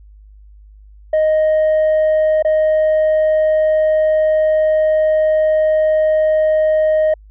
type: tone with dropouts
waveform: sine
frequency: 622.3 Hz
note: D#5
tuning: in tune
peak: -8 dBFS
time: 1.13-7.14 s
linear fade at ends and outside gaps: 5 ms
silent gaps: 2.425-2.448 s
effects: tanh soft clip ceiling -10 dBFS + added 51 Hz sine -39 dBFS peak until 7.3 s